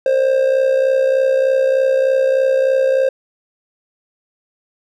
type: tone with amplitude modulation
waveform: triangle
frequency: 530 Hz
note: C5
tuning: 22 cents sharp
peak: -7 dBFS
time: 0.06-3.09 s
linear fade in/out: 2 ms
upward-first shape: sine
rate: 63.3 Hz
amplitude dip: 60%
effects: none